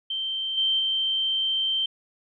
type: tone with level steps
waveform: sine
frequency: 3126 Hz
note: G7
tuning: 6 cents flat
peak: -26 / -20 / -22 dBFS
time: 0.1-1.86 s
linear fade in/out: 5 ms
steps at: 0.57 / 0.79 s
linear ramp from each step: 10 ms
effects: none